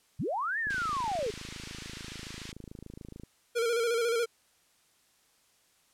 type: linear two-way sweep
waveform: sine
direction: up then down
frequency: 78.9 to 1864.7 to 389.1 Hz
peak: -29 dBFS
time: 0.19-1.31 s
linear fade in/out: 10 ms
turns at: 0.59 s
type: click train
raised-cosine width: 3 ms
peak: -31 dBFS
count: 70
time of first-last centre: 0.67-3.235 s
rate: 26.9 Hz
type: band-pass noise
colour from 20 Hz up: pink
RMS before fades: -46 dBFS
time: 0.7-2.52 s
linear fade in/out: 2 ms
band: 1900 to 6600 Hz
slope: 12 dB/octave
type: tone with vibrato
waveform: square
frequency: 466.2 Hz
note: A#4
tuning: in tune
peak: -27 dBFS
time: 3.55-4.26 s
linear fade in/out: 20 ms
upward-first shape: square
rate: 14 Hz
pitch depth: 44 cents each way
effects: white hiss -67 dBFS RMS until 5.93 s + low-pass 11000 Hz 12 dB/octave

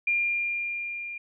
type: tone with level ramp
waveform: sine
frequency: 2400 Hz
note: D7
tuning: 37 cents sharp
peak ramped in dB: -21 to -34 dBFS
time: 0.07-1.18 s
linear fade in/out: 5 ms
effects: none

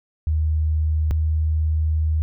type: tone pair in turn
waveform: sine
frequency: 77.78 / 78.23 Hz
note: D#2 / D#2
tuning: 0 / +10 cents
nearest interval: unison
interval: 10 cents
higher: second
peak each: -17 dBFS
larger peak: neither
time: 0.27-1.11 / 1.11-2.22 s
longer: second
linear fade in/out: 0 ms
effects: none

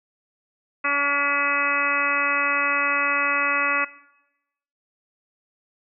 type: harmonic tone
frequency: 284.8 Hz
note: C#4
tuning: 47 cents sharp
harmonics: 1 / 2 / 3 / 4 / 5 / 6 / 7 / 8 / 9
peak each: -35 / -33 / -37 / -25 / -26 / -32 / -26 / -34 / -27 dBFS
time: 0.84-3.85 s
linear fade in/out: 10 ms
effects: noise-tail reverb RT60 0.9 s tail -19 dB re dry

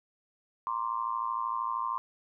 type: tone with amplitude modulation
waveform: sine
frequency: 1052 Hz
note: C6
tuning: 9 cents sharp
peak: -25 dBFS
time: 0.67-1.98 s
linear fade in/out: 0 ms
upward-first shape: sine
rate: 113 Hz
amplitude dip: 100%
effects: none

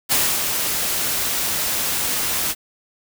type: noise with ADSR envelope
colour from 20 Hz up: white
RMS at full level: -17 dBFS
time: 0.09-2.55 s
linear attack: 29 ms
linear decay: 270 ms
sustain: -5 dB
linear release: 45 ms
effects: none

